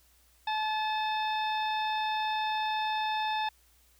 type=harmonic tone with a mistuned harmonic; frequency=863 Hz; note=A5; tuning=34 cents flat; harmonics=1 / 2 / 3 / 4 / 5 / 6; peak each=-29 / -38 / -40 / -38 / -50 / -50 dBFS; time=0.47-3.49 s; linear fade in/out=5 ms; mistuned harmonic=4; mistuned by=+78 cents; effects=added 60 Hz sine -65 dBFS peak until 3.99 s + white hiss -65 dBFS RMS until 3.99 s